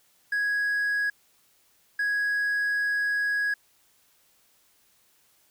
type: tone bursts at uneven times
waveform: triangle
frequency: 1661.2 Hz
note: G#6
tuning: in tune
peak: -21 dBFS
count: 2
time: 0.32-1.1 / 1.99-3.54 s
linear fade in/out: 5 ms
effects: tanh soft clip ceiling -17 dBFS + white hiss -64 dBFS RMS until 5.5 s